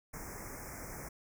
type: band-stop noise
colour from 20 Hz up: pink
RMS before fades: -45 dBFS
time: 0.13-1.09 s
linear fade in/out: 10 ms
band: 2300 to 5300 Hz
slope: 96 dB/octave
effects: none